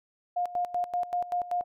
sine tone with tremolo, 710 Hz, F5, 28 cents sharp, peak -25 dBFS, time 0.36-1.64 s, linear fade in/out 10 ms, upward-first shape square, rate 5.2 Hz, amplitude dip 80%, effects none

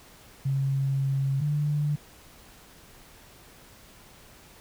sine tone pair in turn, 136.2 / 147.79 Hz, C#3 / D3, -30 / +11 cents, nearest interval minor second, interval 141 cents, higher second, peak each -23 dBFS, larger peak neither, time 0.45-1.41 / 1.41-1.96 s, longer first, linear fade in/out 10 ms, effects pink hiss -52 dBFS RMS until 4.6 s

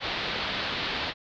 white low-pass noise, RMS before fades -31 dBFS, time 0-1.14 s, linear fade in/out 50 ms, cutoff 4300 Hz, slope 48 dB/octave, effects none

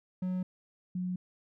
triangle / sine tone pair in turn, 183.7 / 181.59 Hz, F#3 / F#3, -12 / -32 cents, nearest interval unison, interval 20 cents, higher first, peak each -28 / -31 dBFS, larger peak first, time 0.22-0.43 / 0.95-1.16 s, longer neither, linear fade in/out 5 ms, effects none

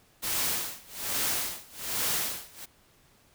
white noise with tremolo, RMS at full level -28 dBFS, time 0.22-2.66 s, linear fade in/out 20 ms, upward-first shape sine, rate 1.2 Hz, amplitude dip 95%, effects pink hiss -62 dBFS RMS until 3.34 s

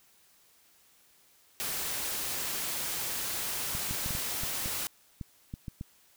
white noise, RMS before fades -34 dBFS, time 1.6-4.87 s, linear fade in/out 0 ms
clicks, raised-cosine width 5 ms, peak -25 dBFS, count 11, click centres 3.751 / 3.91 / 4.061 / 4.107 / 4.151 / 4.435 / 4.659 / 5.212 / 5.539 / 5.682 / 5.811 s
effects white hiss -63 dBFS RMS until 6.16 s

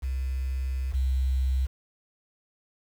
sine tone pair in turn, 65.41 / 65.41 Hz, C2 / C2, 0 / 0 cents, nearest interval unison, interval 0 cents, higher neither, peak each -26 / -22 dBFS, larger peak second, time 0.02-0.93 / 0.93-1.67 s, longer first, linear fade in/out 20 ms, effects 8-bit

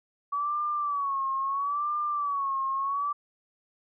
sine tone with vibrato, 1134 Hz, C#6, 39 cents sharp, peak -26 dBFS, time 0.32-3.13 s, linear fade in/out 10 ms, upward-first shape sine, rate 0.75 Hz, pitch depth 93 cents each way, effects none

